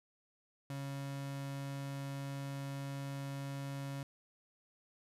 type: tone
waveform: 35% pulse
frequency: 138.59 Hz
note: C#3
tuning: in tune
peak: -38 dBFS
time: 0.7-4.03 s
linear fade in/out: 2 ms
effects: resampled to 32000 Hz